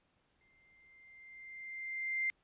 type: tone with exponential growth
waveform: sine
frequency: 2093 Hz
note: C7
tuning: in tune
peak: -30 dBFS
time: 0.41-2.3 s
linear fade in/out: 0 ms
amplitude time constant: 410 ms
effects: pink hiss -75 dBFS RMS until 2.43 s + resampled to 8000 Hz